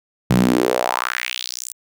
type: tone with high-pass filter sweep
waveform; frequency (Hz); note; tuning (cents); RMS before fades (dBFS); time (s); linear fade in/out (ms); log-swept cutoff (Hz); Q
sawtooth; 61.74; B1; 0; -20; 0.3-1.73; 5; 140 to 9000; 3.4
effects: none